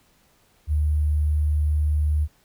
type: tone with sample-and-hold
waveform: sine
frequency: 75.2 Hz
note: D2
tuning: 42 cents sharp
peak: -18 dBFS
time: 0.67-2.28 s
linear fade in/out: 50 ms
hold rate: 11025 Hz
effects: pink hiss -61 dBFS RMS until 2.44 s